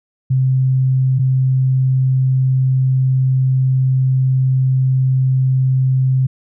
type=tone pair in turn; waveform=sine; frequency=130.8 / 130.8 Hz; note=C3 / C3; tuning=0 / 0 cents; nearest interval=unison; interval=0 cents; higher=neither; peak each=-11 dBFS; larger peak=neither; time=0.3-1.19 / 1.19-6.27 s; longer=second; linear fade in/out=10 ms; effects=none